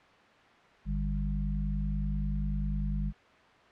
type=harmonic tone; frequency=50.2 Hz; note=G1; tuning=42 cents sharp; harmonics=1 / 3 / 4; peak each=-30 / -35 / -36 dBFS; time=0.85-3.13 s; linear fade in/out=50 ms; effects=white hiss -57 dBFS RMS until 3.71 s + low-pass 2000 Hz 12 dB/octave